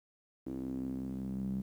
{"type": "tone with band-pass filter sweep", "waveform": "sawtooth", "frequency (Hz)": 65.4, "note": "C2", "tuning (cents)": 0, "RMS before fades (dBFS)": -38, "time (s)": [0.46, 1.62], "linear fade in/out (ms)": 10, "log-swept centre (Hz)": [300, 190], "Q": 5.8, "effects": ["11-bit"]}